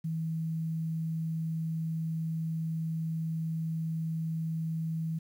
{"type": "tone with quantisation", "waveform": "sine", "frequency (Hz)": 161.6, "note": "E3", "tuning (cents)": -34, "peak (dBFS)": -30, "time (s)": [0.04, 5.19], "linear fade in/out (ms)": 10, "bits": 10, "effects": []}